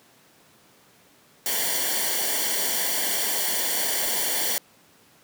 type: noise with comb filter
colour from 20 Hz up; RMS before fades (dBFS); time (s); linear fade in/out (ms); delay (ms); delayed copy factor
white; -25; 1.46-4.58; 0; 0.78; -0.75
effects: pink hiss -56 dBFS RMS until 5.23 s + high-pass 150 Hz 12 dB/octave